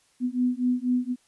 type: beating tone pair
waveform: sine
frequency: 246.9 / 251 Hz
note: B3 / B3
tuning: 0 / +28 cents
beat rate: 4.1 Hz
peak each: -25 dBFS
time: 0.2-1.16 s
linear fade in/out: 50 ms
effects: white hiss -64 dBFS RMS until 1.27 s + resampled to 24000 Hz